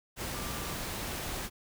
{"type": "tone in noise", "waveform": "sine", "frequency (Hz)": 1182, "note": "D6", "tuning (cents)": 11, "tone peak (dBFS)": -46, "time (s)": [0.31, 0.77], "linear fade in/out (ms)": 50, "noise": "pink", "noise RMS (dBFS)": -37, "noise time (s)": [0.16, 1.5], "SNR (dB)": -12, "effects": []}